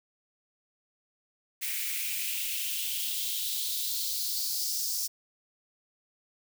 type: noise with high-pass filter sweep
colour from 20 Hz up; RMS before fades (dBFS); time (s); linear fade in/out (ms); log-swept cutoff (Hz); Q
blue; -32; 1.61-5.08; 20; 2100 to 5400; 3.7
effects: none